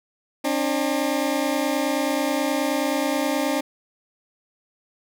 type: tone pair together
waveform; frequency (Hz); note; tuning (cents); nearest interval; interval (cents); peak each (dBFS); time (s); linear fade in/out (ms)
20% pulse; 270 / 299.4; C#4 / D4; -45 / +33; major second; 178; -19; 0.44-3.61; 10
effects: none